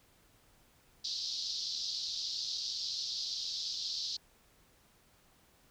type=band-pass noise; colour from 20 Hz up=pink; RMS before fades=-38 dBFS; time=1.04-4.17 s; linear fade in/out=10 ms; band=3900 to 5300 Hz; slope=48 dB/octave; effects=pink hiss -66 dBFS RMS until 5.7 s